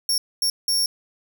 sawtooth tone bursts at uneven times, 5500 Hz, F8, 27 cents flat, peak -16 dBFS, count 3, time 0.09-0.18 / 0.42-0.5 / 0.68-0.86 s, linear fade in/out 2 ms, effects 9-bit

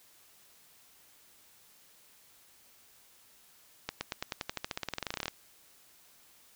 accelerating click train, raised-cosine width 0.2 ms, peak -16 dBFS, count 24, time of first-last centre 3.89-5.281 s, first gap 120 ms, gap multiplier 0.93, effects white hiss -61 dBFS RMS until 6.55 s

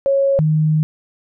sine tone pair in turn, 550 / 155.01 Hz, C#5 / D#3, -14 / -6 cents, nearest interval octave + minor seventh, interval 2192 cents, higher first, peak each -12 dBFS, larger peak neither, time 0.06-0.39 / 0.39-0.83 s, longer second, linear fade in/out 0 ms, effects none

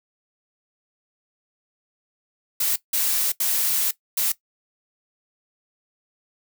blue noise bursts at uneven times, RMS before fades -22 dBFS, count 4, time 2.6-2.76 / 2.93-3.32 / 3.4-3.91 / 4.17-4.32 s, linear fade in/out 5 ms, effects noise-tail reverb RT60 0.1 s tail -17 dB re dry

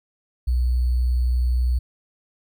sine tone with sample-and-hold, 61.74 Hz, B1, in tune, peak -17 dBFS, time 0.47-1.79 s, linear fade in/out 10 ms, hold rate 4410 Hz, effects none

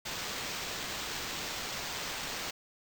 blue noise with sample-and-hold, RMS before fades -38 dBFS, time 0.05-2.51 s, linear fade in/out 10 ms, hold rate 11025 Hz, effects none

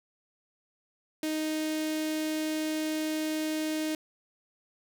sawtooth tone with notch filter, 311.1 Hz, D#4, in tune, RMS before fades -31 dBFS, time 1.23-3.95 s, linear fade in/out 2 ms, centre 1100 Hz, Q 0.96, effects none

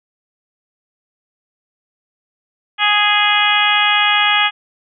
harmonic tone, 415.3 Hz, G#4, in tune, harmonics 2 / 3 / 4 / 5 / 6 / 7 / 8, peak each -19 / -19 / -19 / -19 / -19 / -19 / -19 dBFS, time 2.78-4.51 s, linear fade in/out 50 ms, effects none

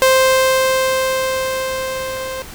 sawtooth tone with level ramp, 523.3 Hz, C5, in tune, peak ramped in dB -5 to -20 dBFS, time 0.02-2.42 s, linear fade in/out 0 ms, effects pink hiss -35 dBFS RMS until 2.54 s

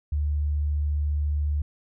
sine tone, 73.8 Hz, D2, 9 cents sharp, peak -22 dBFS, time 0.12-1.62 s, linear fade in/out 5 ms, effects none

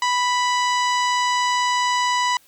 harmonic tone, 987.8 Hz, B5, in tune, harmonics 1 / 2 / 3 / 4 / 5 / 6 / 7 / 8, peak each -19 / -25 / -29 / -31 / -33 / -35 / -36 / -37 dBFS, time 0.02-2.37 s, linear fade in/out 2 ms, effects white hiss -55 dBFS RMS until 2.47 s

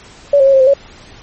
sine tone with pitch steps, 569 / 539 / 547 / 534 / 520 / 556 Hz, C#5 / C#5 / C#5 / C5 / C5 / C#5, +45 / -49 / -23 / +35 / -11 / +5 cents, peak -5 dBFS, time 0.33-0.738 s, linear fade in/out 5 ms, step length 68 ms, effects pink hiss -39 dBFS RMS until 1.22 s + MP3 32 kbps

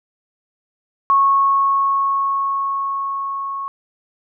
sine tone with level ramp, 1100 Hz, C#6, 14 cents flat, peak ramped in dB -10 to -23 dBFS, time 1.1-3.68 s, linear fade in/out 0 ms, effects none

